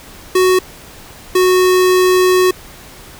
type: tone pair in turn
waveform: square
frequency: 370 / 367.9 Hz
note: F#4 / F#4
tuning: 0 / -10 cents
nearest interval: unison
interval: 10 cents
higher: first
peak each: -9 dBFS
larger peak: neither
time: 0.35-0.59 / 1.35-2.51 s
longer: second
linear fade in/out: 5 ms
effects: pink hiss -37 dBFS RMS until 3.19 s